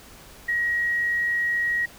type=tone; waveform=sine; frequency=1898 Hz; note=A#6; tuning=31 cents sharp; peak=-21 dBFS; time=0.48-1.86 s; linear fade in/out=10 ms; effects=added 50 Hz sine -54 dBFS peak until 1.98 s + pink hiss -47 dBFS RMS until 1.98 s